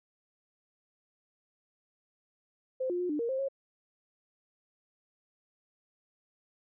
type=tone with pitch steps; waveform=sine; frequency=518 / 354.3 / 358.3 / 297.8 / 466.8 / 528 / 545 Hz; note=C5 / F4 / F4 / D4 / A#4 / C5 / C#5; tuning=-17 / +25 / +44 / +24 / +2 / +16 / -29 cents; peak=-29 dBFS; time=2.8-3.486 s; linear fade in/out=10 ms; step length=98 ms; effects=none